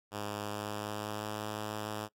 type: tone with pitch glide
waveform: 5% pulse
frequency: 103.83 to 106.32 Hz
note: G#2 to G#2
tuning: 0 to +41 cents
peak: -25 dBFS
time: 0.11-2.09 s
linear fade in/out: 50 ms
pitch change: +41 cents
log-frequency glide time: 0.46-1.45 s
effects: noise-tail reverb RT60 0.1 s tail -24 dB re dry + AAC 64 kbps